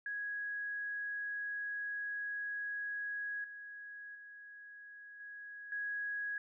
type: tone with level steps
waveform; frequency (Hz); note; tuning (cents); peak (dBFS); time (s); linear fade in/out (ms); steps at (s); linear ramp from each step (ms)
sine; 1661.2; G#6; 0; -37 / -46 / -50 / -46 / -36; 0.06-6.38; 2; 3.44 / 4.15 / 5.2 / 5.72; 2
effects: none